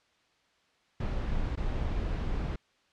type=noise with dropouts; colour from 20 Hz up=brown; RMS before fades=-31 dBFS; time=1-2.56 s; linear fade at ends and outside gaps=5 ms; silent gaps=1.557-1.573 s; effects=white hiss -68 dBFS RMS until 2.92 s + low-pass 4000 Hz 12 dB/octave